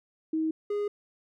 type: tone pair in turn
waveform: sine / triangle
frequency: 317.4 / 412.1 Hz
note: D#4 / G#4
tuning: +35 / -13 cents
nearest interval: perfect fourth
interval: 452 cents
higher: second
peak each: -25 dBFS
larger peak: neither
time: 0.33-0.51 / 0.7-0.88 s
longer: neither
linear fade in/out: 5 ms
effects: none